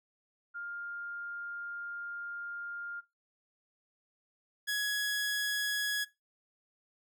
sine / sawtooth tone pair in turn, 1405 / 1675 Hz, F6 / G#6, +10 / +14 cents, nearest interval minor third, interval 304 cents, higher second, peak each -38 / -27 dBFS, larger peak second, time 0.54-3.01 / 4.67-6.05 s, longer first, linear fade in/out 20 ms, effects noise-tail reverb RT60 0.2 s tail -17 dB re dry

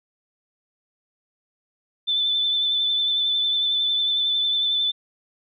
sine tone with vibrato, 3520 Hz, A7, in tune, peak -19 dBFS, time 2.07-4.92 s, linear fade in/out 20 ms, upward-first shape sine, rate 11 Hz, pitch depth 22 cents each way, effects none

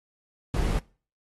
brown noise, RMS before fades -25 dBFS, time 0.54-0.79 s, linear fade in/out 2 ms, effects noise-tail reverb RT60 0.4 s tail -23 dB re dry + AAC 32 kbps

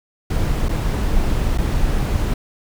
brown noise with dropouts, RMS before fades -18 dBFS, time 0.3-2.34 s, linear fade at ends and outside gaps 5 ms, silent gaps 0.686-0.691 / 1.577-1.582 s, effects none

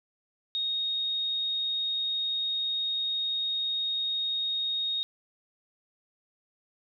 sine tone, 3729 Hz, A#7, in tune, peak -27 dBFS, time 0.55-5.03 s, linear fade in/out 0 ms, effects none

